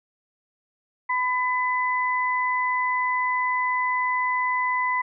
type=tone pair together; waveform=sine; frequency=1003 / 2006 Hz; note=B5 / B6; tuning=+26 / +26 cents; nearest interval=octave; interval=1200 cents; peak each=-23 / -25 dBFS; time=1.09-5.02 s; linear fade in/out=10 ms; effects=none